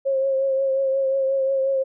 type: tone with vibrato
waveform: sine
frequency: 538 Hz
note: C5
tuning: 48 cents sharp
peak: -18 dBFS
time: 0.05-1.84 s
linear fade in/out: 20 ms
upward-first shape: triangle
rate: 5.6 Hz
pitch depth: 32 cents each way
effects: none